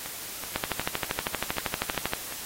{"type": "two click trains", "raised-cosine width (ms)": 0.3, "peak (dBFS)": [-10, -19], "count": [21, 7], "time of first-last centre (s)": [[0.56, 2.135], [0.06, 2.324]], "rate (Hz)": [12.7, 2.65], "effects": ["white hiss -38 dBFS RMS until 2.45 s", "AAC 48 kbps"]}